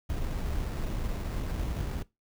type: noise with sample-and-hold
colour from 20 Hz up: brown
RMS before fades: -32 dBFS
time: 0.09-2.03 s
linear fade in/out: 10 ms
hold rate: 3150 Hz
effects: noise-tail reverb RT60 0.2 s tail -20 dB re dry